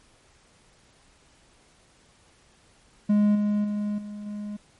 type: tone with level steps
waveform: triangle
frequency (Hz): 207.7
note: G#3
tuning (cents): 0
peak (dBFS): -15 / -19 / -23 / -32 / -29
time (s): 3.09-4.57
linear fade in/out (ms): 10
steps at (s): 3.35 / 3.64 / 3.98 / 4.26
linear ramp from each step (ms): 5
effects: pink hiss -59 dBFS RMS until 4.79 s + MP3 48 kbps